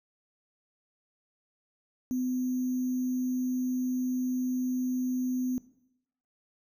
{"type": "tone with sample-and-hold", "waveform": "sine", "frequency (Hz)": 253.6, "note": "B3", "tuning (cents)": 46, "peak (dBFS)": -27, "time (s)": [2.11, 5.58], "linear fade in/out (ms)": 0, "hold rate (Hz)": 6300, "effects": ["noise-tail reverb RT60 0.8 s tail -18 dB re dry"]}